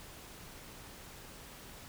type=silence; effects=pink hiss -51 dBFS RMS until 1.88 s